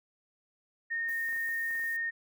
sine tone, 1840 Hz, A#6, 23 cents flat, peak -30 dBFS, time 0.9-2.11 s, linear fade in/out 20 ms
violet noise, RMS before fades -49 dBFS, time 1.08-1.97 s, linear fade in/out 10 ms
clicks, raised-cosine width 0.5 ms, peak -38 dBFS, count 9, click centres 1.092 / 1.289 / 1.328 / 1.364 / 1.49 / 1.709 / 1.753 / 1.795 / 1.84 s
effects none

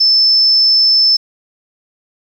sine tone, 5274 Hz, E8, in tune, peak -7 dBFS, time 0-1.17 s, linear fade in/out 10 ms, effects 7-bit

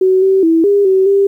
sine tone with pitch steps, 375.1 / 383.7 / 327.1 / 403.5 / 380.4 / 396.3 Hz, F#4 / G4 / E4 / G#4 / F#4 / G4, +24 / -37 / -13 / -50 / +48 / +19 cents, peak -7 dBFS, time 0.01-1.27 s, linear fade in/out 5 ms, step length 210 ms, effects 8-bit

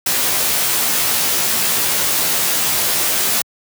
white noise with comb filter, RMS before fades -17 dBFS, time 0.06-3.42 s, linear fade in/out 5 ms, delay 15 ms, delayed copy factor -0.9, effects high-pass 100 Hz 12 dB/octave

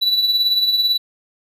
triangle tone with tremolo, 3951 Hz, B7, in tune, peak -10 dBFS, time 0.01-0.98 s, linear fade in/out 20 ms, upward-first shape triangle, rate 18 Hz, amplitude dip 60%, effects none

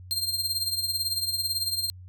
sawtooth tone with tremolo, 4186 Hz, C8, in tune, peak -20 dBFS, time 0.11-1.9 s, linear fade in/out 0 ms, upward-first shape triangle, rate 18 Hz, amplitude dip 75%, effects added 91 Hz sine -42 dBFS peak until 2.08 s

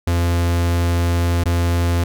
45% pulse tone with dropouts, 86 Hz, F2, 26 cents flat, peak -15 dBFS, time 0.07-2.04 s, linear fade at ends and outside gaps 5 ms, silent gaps 1.438-1.456 s, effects none

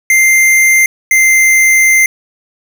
square tone pair in turn, 2093 / 2085 Hz, C7 / C7, 0 / -7 cents, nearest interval unison, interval 7 cents, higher first, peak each -6 dBFS, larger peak neither, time 0.1-0.86 / 1.11-2.06 s, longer second, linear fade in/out 2 ms, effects none

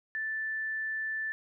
sine tone, 1760 Hz, A6, in tune, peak -31 dBFS, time 0.15-1.32 s, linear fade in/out 0 ms, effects none

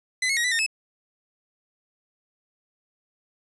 sawtooth tone with pitch steps, 2019 / 2176 / 1890 / 1984 / 1832 / 2598 Hz, B6 / C#7 / A#6 / B6 / A#6 / E7, +38 / -33 / +23 / +7 / -31 / -26 cents, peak -18 dBFS, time 0.22-0.664 s, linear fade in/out 5 ms, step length 74 ms, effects resampled to 24000 Hz

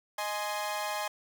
sawtooth chord, Ab major, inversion second, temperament equal with one note detuned, 622.3 / 834.5 / 1046.5 Hz, Eb5 / Ab5 / C6, 0 / +8 / 0 cents, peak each -33 / -31 / -34 dBFS, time 0.18-1.08 s, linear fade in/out 5 ms, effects none

